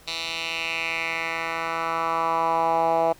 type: tone with band-pass filter sweep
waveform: 10% pulse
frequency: 164.81 Hz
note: E3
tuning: in tune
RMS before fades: -25 dBFS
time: 0.07-3.13 s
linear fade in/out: 10 ms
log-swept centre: 3800 to 690 Hz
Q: 3
effects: pink hiss -52 dBFS RMS until 3.19 s